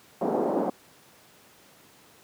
pink band-pass noise, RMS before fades -26 dBFS, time 0.21-0.7 s, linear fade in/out 5 ms, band 230 to 800 Hz, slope 24 dB/octave, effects pink hiss -55 dBFS RMS until 2.23 s + high-pass 150 Hz 12 dB/octave

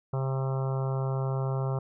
harmonic tone, 133.5 Hz, C3, 35 cents sharp, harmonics 1 / 3 / 4 / 5 / 6 / 7 / 8 / 9 / 10, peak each -27 / -37 / -39 / -41 / -43 / -44 / -45 / -46 / -47 dBFS, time 0.13-1.79 s, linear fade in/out 5 ms, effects none

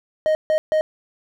triangle tone bursts at uneven times, 622.3 Hz, D#5, in tune, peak -13 dBFS, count 3, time 0.26-0.35 / 0.5-0.58 / 0.72-0.81 s, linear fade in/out 0 ms, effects none

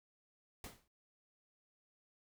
pink noise with exponential decay, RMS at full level -45 dBFS, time 0.64-0.88 s, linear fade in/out 2 ms, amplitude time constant 51 ms, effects noise-tail reverb RT60 0.2 s tail -22 dB re dry

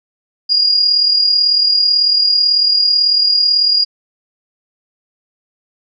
sine tone with amplitude modulation, 4851 Hz, D#8, 45 cents flat, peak -7 dBFS, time 0.49-3.85 s, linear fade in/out 20 ms, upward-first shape sine, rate 38.1 Hz, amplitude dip 50%, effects none

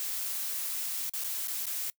blue noise with dropouts, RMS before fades -34 dBFS, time 0-1.9 s, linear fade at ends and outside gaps 0 ms, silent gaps 1.095-1.136 / 1.238-1.244 / 1.473-1.481 / 1.656-1.667 s, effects noise-tail reverb RT60 0.1 s tail -23 dB re dry

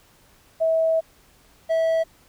sine / triangle tone pair in turn, 648 / 651.4 Hz, E5 / E5, -30 / -21 cents, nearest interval unison, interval 9 cents, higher second, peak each -17 / -16 dBFS, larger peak second, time 0.6-1.01 / 1.69-2.04 s, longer first, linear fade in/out 20 ms, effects pink hiss -56 dBFS RMS until 2.28 s

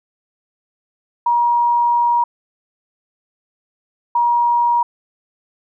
sine tone bursts at uneven times, 952 Hz, A#5, 36 cents sharp, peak -12 dBFS, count 2, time 1.26-2.24 / 4.15-4.83 s, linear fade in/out 5 ms, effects none

